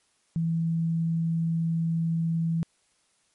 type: tone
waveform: sine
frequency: 164.81 Hz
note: E3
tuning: in tune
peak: -23 dBFS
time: 0.36-2.63 s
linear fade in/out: 0 ms
effects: white hiss -68 dBFS RMS until 3.34 s + MP3 48 kbps